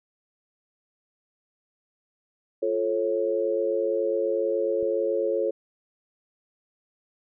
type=chord; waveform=sine; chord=F augmented; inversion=none; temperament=just; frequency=349.2 / 436.5 / 545.7 Hz; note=F4 / A4 / C#5; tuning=0 / -14 / -27 cents; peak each=-29 / -26 / -26 dBFS; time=2.62-5.51 s; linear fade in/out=10 ms
type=click; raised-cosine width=3 ms; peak=-32 dBFS; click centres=4.828 s
effects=none